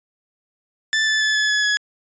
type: tone with pitch steps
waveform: sawtooth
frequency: 1760 / 1744.8 / 1729.8 / 1714.8 / 1700 / 1685.4 Hz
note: A6 / A6 / A6 / A6 / G#6 / G#6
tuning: 0 / -15 / -30 / -45 / +40 / +25 cents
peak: -13 dBFS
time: 0.93-1.77 s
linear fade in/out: 0 ms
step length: 140 ms
effects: resampled to 16000 Hz